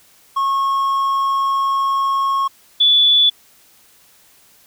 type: tone pair in turn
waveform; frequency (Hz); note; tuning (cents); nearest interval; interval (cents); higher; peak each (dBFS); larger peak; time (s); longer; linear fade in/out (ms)
triangle / sine; 1092 / 3454; C#6 / A7; -26 / -33; octave + minor sixth; 1993; second; -13 / -9; second; 0.36-2.48 / 2.8-3.3; first; 10
effects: white hiss -51 dBFS RMS until 4.66 s